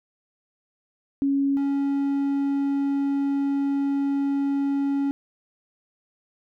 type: tone pair in turn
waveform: sine / triangle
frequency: 277.2 / 278.8 Hz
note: C#4 / C#4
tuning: 0 / +10 cents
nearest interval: unison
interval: 10 cents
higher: second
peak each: -19 dBFS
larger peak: neither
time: 1.22-1.57 / 1.57-5.11 s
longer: second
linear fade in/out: 0 ms
effects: none